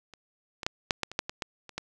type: clicks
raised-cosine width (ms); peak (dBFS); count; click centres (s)
0.2; -30 / -19 / -9 / -6 / -11 / -23 / -9 / -17 / -14 / -27 / -16; 11; 0.137 / 0.632 / 0.665 / 0.908 / 1.033 / 1.116 / 1.191 / 1.295 / 1.422 / 1.693 / 1.78
effects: none